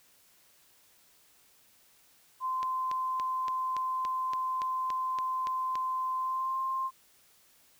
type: tone with pitch glide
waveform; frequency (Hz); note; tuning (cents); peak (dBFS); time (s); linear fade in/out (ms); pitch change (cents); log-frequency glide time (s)
sine; 1035 to 1054.3; C6 to C6; -19 to +13; -29; 2.4-6.91; 50; +32; 6.18-6.58
type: click train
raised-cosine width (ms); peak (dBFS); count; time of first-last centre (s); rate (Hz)
0.2; -23; 12; 2.63-5.755; 3.52
effects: white hiss -63 dBFS RMS until 7.79 s